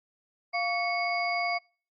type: tone cluster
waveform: sine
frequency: 698 / 1131 / 2207 / 4799 Hz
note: F5 / C#6 / C#7 / D8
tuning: -1 / +34 / -8 / +37 cents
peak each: -29 / -36 / -29 / -37 dBFS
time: 0.53-1.59 s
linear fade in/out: 20 ms
effects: noise-tail reverb RT60 0.4 s tail -26 dB re dry + MP3 32 kbps